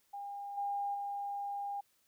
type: tone with level steps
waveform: sine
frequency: 806 Hz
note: G5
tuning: 48 cents sharp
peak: -40 / -33 / -36 dBFS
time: 0.13-1.81 s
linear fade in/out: 10 ms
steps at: 0.57 / 0.94 s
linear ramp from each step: 10 ms
effects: white hiss -73 dBFS RMS until 2.07 s